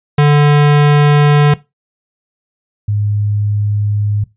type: tone pair in turn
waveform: square / sine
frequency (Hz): 146.7 / 103.73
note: D3 / G#2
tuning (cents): -2 / -2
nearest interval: tritone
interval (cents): 600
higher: first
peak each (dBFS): -6 / -12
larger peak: first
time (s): 0.18-1.54 / 2.88-4.24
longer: neither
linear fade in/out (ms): 5
effects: noise-tail reverb RT60 0.2 s tail -18 dB re dry + resampled to 8000 Hz